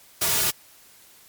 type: noise with comb filter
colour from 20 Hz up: white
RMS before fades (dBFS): -22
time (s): 0.21-0.51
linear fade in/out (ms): 10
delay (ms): 3.8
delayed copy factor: -0.85
effects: white hiss -52 dBFS RMS until 1.28 s + MP3 96 kbps